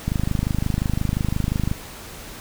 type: click train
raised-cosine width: 5 ms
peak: -9 dBFS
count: 43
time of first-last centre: 0.08-1.714 s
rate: 25.7 Hz
effects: pink hiss -38 dBFS RMS until 2.4 s